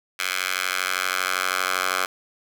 10% pulse tone with high-pass filter sweep, 92.6 Hz, F#2, 2 cents sharp, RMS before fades -25 dBFS, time 0.19-2.06 s, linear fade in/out 5 ms, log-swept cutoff 1900 to 1100 Hz, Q 1.5, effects none

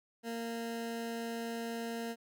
20% pulse tone, 231 Hz, A#3, 16 cents flat, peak -32 dBFS, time 0.23-2.16 s, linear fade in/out 50 ms, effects none

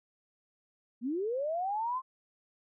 sine linear sweep, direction up, 220 to 1065 Hz, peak -30 dBFS, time 1.01-2.02 s, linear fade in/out 50 ms, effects none

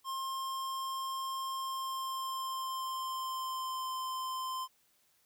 square tone with pitch glide, 1063 to 1037.5 Hz, C6 to C6, +27 to -15 cents, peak -36 dBFS, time 0.04-4.68 s, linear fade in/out 50 ms, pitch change -42 cents, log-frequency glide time 1.55-3.92 s, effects white hiss -71 dBFS RMS until 5.25 s

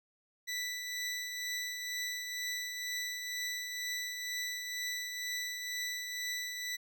20% pulse tone with tremolo, 1975.5 Hz, B6, in tune, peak -29 dBFS, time 0.47-6.77 s, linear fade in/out 20 ms, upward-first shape triangle, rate 2.1 Hz, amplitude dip 45%, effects none

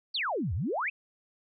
sine exponential two-way sweep, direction down then up, 4748 to 73.42 to 2751 Hz, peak -28 dBFS, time 0.14-0.9 s, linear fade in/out 10 ms, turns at 0.54 s, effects none

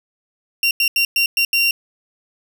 30% pulse tone bursts at uneven times, 2759 Hz, F7, 22 cents flat, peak -11 dBFS, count 6, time 0.63-0.71 / 0.8-0.88 / 0.96-1.05 / 1.16-1.26 / 1.37-1.45 / 1.53-1.71 s, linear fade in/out 2 ms, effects none

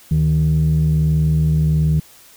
sine tone pair together, 74.18 / 155.56 Hz, D2 / D#3, +18 / 0 cents, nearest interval octave + minor second, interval 1282 cents, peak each -17 / -12 dBFS, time 0.11-2 s, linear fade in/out 5 ms, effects tanh soft clip ceiling -9 dBFS + white hiss -46 dBFS RMS until 2.36 s

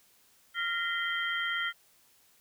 sine tone cluster, 1391 / 1861 / 2029 / 3162 Hz, F6 / A#6 / B6 / G7, -7 / -3 / +46 / +14 cents, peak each -33 / -35 / -36 / -36 dBFS, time 0.54-1.73 s, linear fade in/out 50 ms, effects white hiss -64 dBFS RMS until 2.4 s

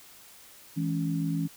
sine tone cluster, 163.5 / 211 / 278.8 Hz, E3 / G#3 / C#4, -14 / +28 / +10 cents, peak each -28 / -37 / -31 dBFS, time 0.76-1.48 s, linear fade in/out 20 ms, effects white hiss -52 dBFS RMS until 1.56 s

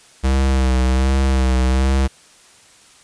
square tone with vibrato, 65.41 Hz, C2, in tune, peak -14 dBFS, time 0.23-2.08 s, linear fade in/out 20 ms, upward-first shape sine, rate 1.3 Hz, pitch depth 40 cents each way, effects white hiss -48 dBFS RMS until 3.03 s + resampled to 22050 Hz

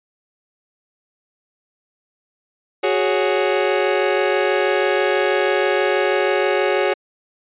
sawtooth chord, F# suspended second, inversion none, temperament just, 370 / 416.2 / 555 Hz, F#4 / G#4 / C#5, 0 / +4 / +2 cents, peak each -16 dBFS, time 2.83-6.94 s, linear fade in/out 10 ms, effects resampled to 8000 Hz

